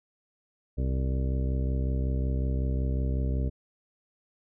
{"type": "harmonic tone", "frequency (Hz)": 65.41, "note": "C2", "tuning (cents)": 0, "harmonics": [1, 2, 3, 4, 5, 6, 7, 9], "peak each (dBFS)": [-26, -32, -39, -38, -46, -43, -43, -45], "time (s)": [0.77, 3.5], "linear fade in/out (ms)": 20, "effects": []}